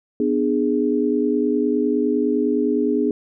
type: chord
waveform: sine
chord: G# diminished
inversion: first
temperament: just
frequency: 249.2 / 299 / 415.3 Hz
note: B3 / D4 / G#4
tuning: +16 / +31 / 0 cents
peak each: -21 / -21 / -21 dBFS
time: 0.2-3.11 s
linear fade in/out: 2 ms
effects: none